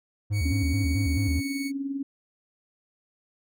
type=tone with vibrato; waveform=triangle; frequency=89.2 Hz; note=F2; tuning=37 cents sharp; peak=-21 dBFS; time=0.3-1.41 s; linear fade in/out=20 ms; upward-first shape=square; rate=4.6 Hz; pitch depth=250 cents each way
type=tone with pitch glide; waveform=sawtooth; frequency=2240 to 2223 Hz; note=C#7 to C#7; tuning=+18 to +4 cents; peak=-31 dBFS; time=0.32-1.72 s; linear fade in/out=50 ms; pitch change=-14 cents; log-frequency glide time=0.99-1.31 s
type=tone with tremolo; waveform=sine; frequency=276.1 Hz; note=C#4; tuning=7 cents flat; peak=-25 dBFS; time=0.45-2.03 s; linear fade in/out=5 ms; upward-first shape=triangle; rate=20 Hz; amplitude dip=65%
effects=none